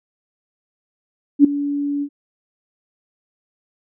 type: tone with ADSR envelope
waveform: sine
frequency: 286.2 Hz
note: D4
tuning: 45 cents flat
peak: -3 dBFS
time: 1.39-2.09 s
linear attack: 54 ms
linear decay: 6 ms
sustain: -16 dB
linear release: 68 ms
effects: none